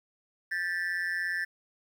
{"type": "tone with amplitude modulation", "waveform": "triangle", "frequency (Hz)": 1760, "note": "A6", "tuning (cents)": 0, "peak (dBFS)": -23, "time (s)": [0.51, 1.45], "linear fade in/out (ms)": 10, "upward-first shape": "sine", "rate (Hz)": 177, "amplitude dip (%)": 95, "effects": ["10-bit"]}